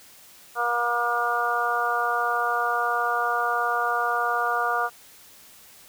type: harmonic tone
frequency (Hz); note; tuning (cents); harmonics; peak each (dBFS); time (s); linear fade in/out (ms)
238.5; A#3; +40; 2 / 3 / 4 / 5 / 6; -32 / -27 / -31 / -26 / -27; 0.55-4.9; 50
effects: white hiss -50 dBFS RMS until 5.88 s